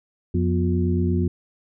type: harmonic tone with a mistuned harmonic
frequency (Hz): 88.8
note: F2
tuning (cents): +29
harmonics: 1 / 2 / 3 / 4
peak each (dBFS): -21 / -24 / -26 / -27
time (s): 0.34-1.28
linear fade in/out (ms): 5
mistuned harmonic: 3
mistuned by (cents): -140
effects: none